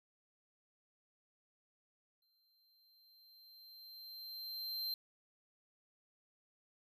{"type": "tone with exponential growth", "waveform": "square", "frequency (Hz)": 4136, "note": "C8", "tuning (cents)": -21, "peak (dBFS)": -37, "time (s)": [2.22, 4.94], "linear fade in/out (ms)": 2, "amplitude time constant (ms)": 590, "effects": []}